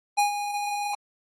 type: tone with ADSR envelope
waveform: square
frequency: 821 Hz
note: G#5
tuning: 20 cents flat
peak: -18 dBFS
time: 0.17-0.95 s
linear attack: 19 ms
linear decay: 120 ms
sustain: -10 dB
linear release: 6 ms
effects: AAC 32 kbps